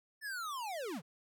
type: linear sweep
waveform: square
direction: down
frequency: 1782 to 125.9 Hz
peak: -39 dBFS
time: 0.21-1.02 s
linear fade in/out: 50 ms
effects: none